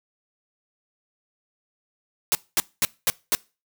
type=noise bursts; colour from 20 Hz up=white; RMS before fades=-20 dBFS; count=5; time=2.32-3.35 s; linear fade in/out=0 ms; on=30 ms; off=220 ms; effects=noise-tail reverb RT60 0.3 s tail -23 dB re dry